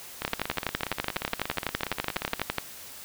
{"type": "two click trains", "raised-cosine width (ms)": 0.3, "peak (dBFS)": [-14, -9], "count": [38, 29], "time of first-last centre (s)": [[0.22, 2.396], [0.25, 2.583]], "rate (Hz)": [17, 12], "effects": ["white hiss -44 dBFS RMS until 3.04 s"]}